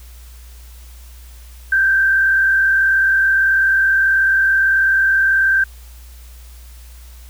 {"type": "tone with frequency modulation", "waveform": "sine", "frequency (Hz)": 1568, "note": "G6", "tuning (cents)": 0, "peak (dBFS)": -11, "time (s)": [1.72, 5.64], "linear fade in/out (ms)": 5, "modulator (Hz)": 38.4, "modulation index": 0.79, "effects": ["added 60 Hz sine -36 dBFS peak until 7.29 s", "white hiss -47 dBFS RMS until 7.29 s"]}